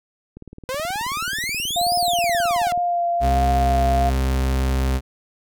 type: click train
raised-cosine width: 3 ms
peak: -25 dBFS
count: 46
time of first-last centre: 0.37-2.776 s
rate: 18.7 Hz
type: exponential two-way sweep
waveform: sawtooth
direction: up then down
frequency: 498.4 to 5274 to 669 Hz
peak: -20 dBFS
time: 0.69-2.72 s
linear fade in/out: 0 ms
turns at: 1.96 s
type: tone with vibrato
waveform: sine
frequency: 698.5 Hz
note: F5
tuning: in tune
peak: -18 dBFS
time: 1.76-4.1 s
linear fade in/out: 10 ms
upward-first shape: sine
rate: 1.3 Hz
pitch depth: 21 cents each way
type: tone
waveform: 40% pulse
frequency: 65.6 Hz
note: C2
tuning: 5 cents sharp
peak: -17 dBFS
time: 3.2-5.01 s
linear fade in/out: 50 ms
effects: none